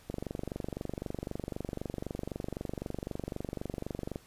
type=click train; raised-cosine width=2 ms; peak=-22 dBFS; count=98; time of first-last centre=0.1-4.159 s; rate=23.9 Hz; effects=pink hiss -59 dBFS RMS until 4.26 s + resampled to 32000 Hz